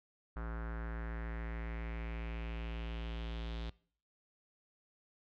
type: tone with low-pass filter sweep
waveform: square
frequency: 56.7 Hz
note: A#1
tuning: 47 cents flat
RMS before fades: -41 dBFS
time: 0.36-3.7 s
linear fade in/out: 5 ms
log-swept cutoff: 1400 to 3700 Hz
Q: 3.3
effects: noise-tail reverb RT60 0.5 s tail -22 dB re dry